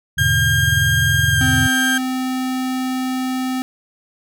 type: chord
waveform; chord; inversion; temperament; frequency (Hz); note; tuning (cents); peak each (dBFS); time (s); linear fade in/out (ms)
sine; E dominant seventh; none; equal; 82.41 / 103.83 / 123.47 / 146.83; E2 / G#2 / B2 / D3; 0 / 0 / 0 / 0; -22; 0.17-1.68; 20
type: tone with pitch glide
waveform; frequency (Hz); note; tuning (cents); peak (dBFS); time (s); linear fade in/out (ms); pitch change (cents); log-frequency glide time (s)
35% pulse; 1610 to 1591.5; G6 to G6; +46 to +26; -14; 0.18-1.98; 5; -20; 1.3-1.38
type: tone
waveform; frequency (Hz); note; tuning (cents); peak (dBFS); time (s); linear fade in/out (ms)
square; 257.8; C4; -26; -20; 1.41-3.62; 0
effects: none